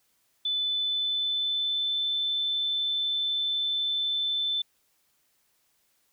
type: tone with pitch glide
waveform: sine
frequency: 3500 to 3528 Hz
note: A7 to A7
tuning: -10 to +4 cents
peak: -25 dBFS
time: 0.45-4.62 s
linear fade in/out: 5 ms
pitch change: +14 cents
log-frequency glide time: 0.56-2.03 s
effects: white hiss -70 dBFS RMS until 6.12 s